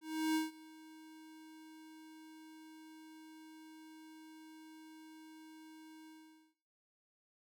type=tone with ADSR envelope; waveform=square; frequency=315.4 Hz; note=D#4; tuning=24 cents sharp; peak=-31 dBFS; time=0.01-6.55 s; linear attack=340 ms; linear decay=160 ms; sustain=-23 dB; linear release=470 ms; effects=noise-tail reverb RT60 1.0 s tail -24 dB re dry